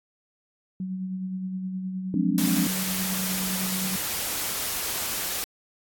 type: tone with tremolo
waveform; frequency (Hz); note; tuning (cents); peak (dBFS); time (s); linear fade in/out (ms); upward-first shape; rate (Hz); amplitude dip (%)
sine; 186.8; F#3; +17; -27; 0.8-3.96; 2; sine; 9.6; 35
type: chord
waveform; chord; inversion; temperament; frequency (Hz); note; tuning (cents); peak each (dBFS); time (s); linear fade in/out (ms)
sine; D half-diminished seventh; first; equal; 174.61 / 207.7 / 261.6 / 293.7; F3 / Ab3 / C4 / D4; 0 / 0 / 0 / 0; -27; 2.14-2.67; 2
type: noise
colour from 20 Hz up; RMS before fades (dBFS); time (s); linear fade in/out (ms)
white; -29; 2.38-5.44; 0
effects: AAC 64 kbps